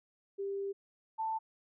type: tone pair in turn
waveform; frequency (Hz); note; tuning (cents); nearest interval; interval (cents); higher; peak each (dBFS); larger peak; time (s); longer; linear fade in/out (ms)
sine; 395.7 / 886; G4 / A5; +16 / +12; octave + major second; 1396; second; -34 / -32; second; 0.38-0.73 / 1.18-1.39; first; 20
effects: none